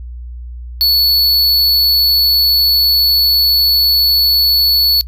square tone, 4426 Hz, C#8, 3 cents flat, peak -9 dBFS, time 0.81-5.01 s, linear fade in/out 0 ms, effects noise-tail reverb RT60 0.1 s tail -23 dB re dry + added 60 Hz sine -25 dBFS peak until 5.07 s

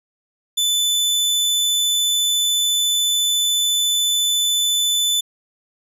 sawtooth tone, 3506 Hz, A7, 7 cents flat, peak -13 dBFS, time 0.57-5.21 s, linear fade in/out 10 ms, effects resampled to 32000 Hz

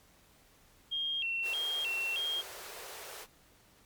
sine tone with vibrato, 2960 Hz, F#7, in tune, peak -31 dBFS, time 0.91-2.42 s, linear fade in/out 20 ms, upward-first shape square, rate 1.6 Hz, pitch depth 150 cents each way
pink high-pass noise, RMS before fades -46 dBFS, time 1.42-3.27 s, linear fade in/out 50 ms, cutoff 360 Hz, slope 96 dB/octave
effects pink hiss -63 dBFS RMS until 3.85 s + MP3 96 kbps

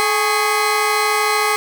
35% pulse tone cluster, 428.1 / 823 / 1108 / 1250 / 2056 Hz, A4 / G#5 / C#6 / D#6 / C7, -47 / -16 / -1 / +8 / -31 cents, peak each -20 dBFS, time 0-1.56 s, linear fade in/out 0 ms, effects none

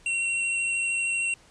square tone with vibrato, 2733 Hz, F7, 38 cents flat, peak -25 dBFS, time 0.06-1.34 s, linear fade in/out 2 ms, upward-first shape sine, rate 13 Hz, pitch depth 11 cents each way, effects pink hiss -56 dBFS RMS until 1.5 s + resampled to 22050 Hz

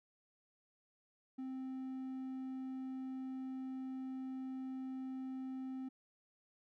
triangle tone, 261.6 Hz, C4, in tune, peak -39 dBFS, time 1.38-5.89 s, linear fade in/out 10 ms, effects none

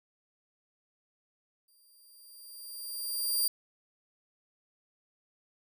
5% pulse tone with exponential growth, 4760 Hz, D8, 22 cents sharp, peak -18 dBFS, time 1.68-3.48 s, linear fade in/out 5 ms, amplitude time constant 390 ms, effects none

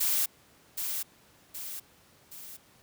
blue noise with echo, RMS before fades -27 dBFS, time 0-0.26 s, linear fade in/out 10 ms, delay 770 ms, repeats 3, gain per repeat -6 dB, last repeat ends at 2.57 s, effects pink hiss -60 dBFS RMS until 2.82 s + high-pass 80 Hz 12 dB/octave

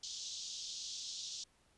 white band-pass noise, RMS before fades -45 dBFS, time 0.03-1.44 s, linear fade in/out 5 ms, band 3300 to 6600 Hz, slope 48 dB/octave, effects pink hiss -71 dBFS RMS until 1.77 s + resampled to 24000 Hz

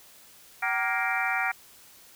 harmonic tone with a mistuned harmonic, 234.3 Hz, A#3, 9 cents sharp, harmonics 3 / 4 / 5 / 6 / 7 / 8 / 9 / 10, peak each -31 / -37 / -38 / -30 / -36 / -32 / -37 / -31 dBFS, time 0.62-1.52 s, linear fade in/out 10 ms, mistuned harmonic 3, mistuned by +140 cents, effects white hiss -53 dBFS RMS until 2.15 s

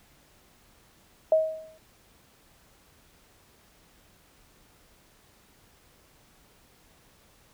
sine tone with exponential decay, 634 Hz, D#5, 32 cents sharp, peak -15 dBFS, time 1.32-1.78 s, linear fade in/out 2 ms, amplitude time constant 100 ms, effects pink hiss -60 dBFS RMS until 7.53 s

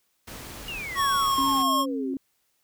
pink noise, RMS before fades -40 dBFS, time 0.27-1.63 s, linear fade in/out 10 ms
sine exponential sweep, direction down, 2894 to 350 Hz, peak -32 dBFS, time 0.68-2.14 s, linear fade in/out 2 ms
square tone with pitch glide, 1108.7 to 1080.9 Hz, C#6 to C#6, 0 to -44 cents, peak -22 dBFS, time 0.95-1.86 s, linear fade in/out 50 ms, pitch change -44 cents, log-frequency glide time 1.23-1.37 s
sine tone with vibrato, 270.5 Hz, C#4, 42 cents flat, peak -27 dBFS, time 1.38-2.17 s, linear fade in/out 2 ms, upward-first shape sine, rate 2.6 Hz, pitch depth 31 cents each way
effects white hiss -71 dBFS RMS until 2.63 s

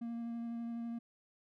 triangle tone with vibrato, 233.1 Hz, A#3, in tune, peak -36 dBFS, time 0.01-0.99 s, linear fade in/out 10 ms, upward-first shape sine, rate 12 Hz, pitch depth 11 cents each way, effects none

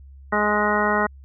harmonic tone, 209.1 Hz, G#3, 12 cents sharp, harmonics 1 / 2 / 3 / 4 / 5 / 6 / 7 / 9, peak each -26 / -26 / -26 / -26 / -26 / -26 / -26 / -26 dBFS, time 0.32-1.07 s, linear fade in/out 10 ms, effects added 68 Hz sine -41 dBFS peak until 1.24 s

